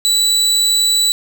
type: tone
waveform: 30% pulse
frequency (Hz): 3951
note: B7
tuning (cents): 0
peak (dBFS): -9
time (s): 0.05-1.12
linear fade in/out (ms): 0
effects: none